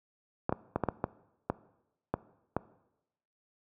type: clicks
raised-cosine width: 1 ms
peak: -14 dBFS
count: 9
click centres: 0.494 / 0.525 / 0.76 / 0.837 / 0.887 / 1.041 / 1.5 / 2.14 / 2.566 s
effects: noise-tail reverb RT60 0.9 s tail -19 dB re dry + high-pass 80 Hz 12 dB/octave